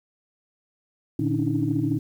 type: tone cluster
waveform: sine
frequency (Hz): 116.5 / 151.1 / 278.8 / 292.4 / 317.1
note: A#2 / D3 / C#4 / D4 / D#4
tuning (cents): -1 / +50 / +10 / -7 / +33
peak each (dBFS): -27 / -28 / -28 / -27 / -27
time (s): 1.19-1.99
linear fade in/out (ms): 5
effects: tanh soft clip ceiling -10 dBFS + 9-bit